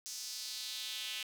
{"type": "tone with high-pass filter sweep", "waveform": "square", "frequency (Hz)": 116.54, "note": "A#2", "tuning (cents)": 0, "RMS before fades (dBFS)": -42, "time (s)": [0.06, 1.23], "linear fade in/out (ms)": 0, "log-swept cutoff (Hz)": [5800, 2900], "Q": 2.8, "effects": ["11-bit"]}